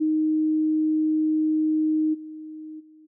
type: tone with level steps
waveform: sine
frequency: 311.1 Hz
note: D#4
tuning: in tune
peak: -19 / -35 / -48 dBFS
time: 0-3.07 s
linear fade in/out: 20 ms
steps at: 2.13 / 2.79 s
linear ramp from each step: 20 ms
effects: none